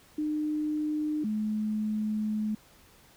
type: tone pair in turn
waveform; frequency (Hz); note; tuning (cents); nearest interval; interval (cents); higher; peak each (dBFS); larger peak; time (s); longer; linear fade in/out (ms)
sine; 303.5 / 214; D#4 / A3; -43 / -48; tritone; 605; first; -27; neither; 0.18-1.24 / 1.24-2.55; second; 5
effects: pink hiss -58 dBFS RMS until 3.16 s